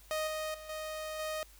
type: tone with level steps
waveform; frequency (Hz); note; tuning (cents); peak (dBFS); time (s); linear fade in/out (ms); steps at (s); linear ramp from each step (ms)
sawtooth; 622.3; D#5; 0; -28 / -31 / -42 / -34 / -31; 0.11-1.43; 0; 0.27 / 0.54 / 0.69 / 1.19; 5
effects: added 50 Hz sine -57 dBFS peak until 1.59 s + white hiss -60 dBFS RMS until 1.59 s